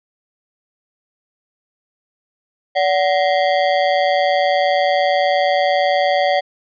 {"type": "ring-modulated tone", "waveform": "square", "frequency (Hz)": 659.3, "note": "E5", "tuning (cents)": 0, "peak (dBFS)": -11, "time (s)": [2.75, 6.41], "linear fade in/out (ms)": 20, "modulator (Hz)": 84.3, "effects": ["resampled to 11025 Hz"]}